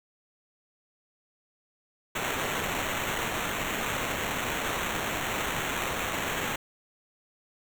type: noise with sample-and-hold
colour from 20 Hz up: blue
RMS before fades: -31 dBFS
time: 2.15-6.56 s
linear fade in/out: 5 ms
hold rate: 4900 Hz
effects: none